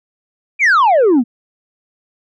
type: exponential sweep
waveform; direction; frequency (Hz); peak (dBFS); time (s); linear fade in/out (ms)
sine; down; 2463 to 220; -5; 0.59-1.24; 50
effects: tanh soft clip ceiling -7 dBFS